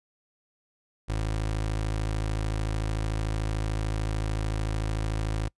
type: tone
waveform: 25% pulse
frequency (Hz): 53.5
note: A1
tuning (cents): -48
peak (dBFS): -23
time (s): 1.08-5.49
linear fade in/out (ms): 20
effects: noise-tail reverb RT60 0.1 s tail -25 dB re dry + resampled to 24000 Hz